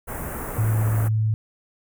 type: band-stop noise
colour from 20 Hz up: pink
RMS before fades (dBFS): -31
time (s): 0.07-1.09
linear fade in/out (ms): 20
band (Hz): 1800 to 9500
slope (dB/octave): 24
type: tone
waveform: sine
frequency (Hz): 109.2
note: A2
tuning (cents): -13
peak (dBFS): -18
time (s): 0.58-1.34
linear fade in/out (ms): 0
effects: none